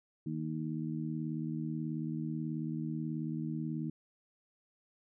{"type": "harmonic tone", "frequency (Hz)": 78.4, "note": "D#2", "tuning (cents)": 14, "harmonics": [2, 3, 4], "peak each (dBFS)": [-37, -39, -40], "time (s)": [0.26, 3.9], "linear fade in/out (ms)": 5, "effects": []}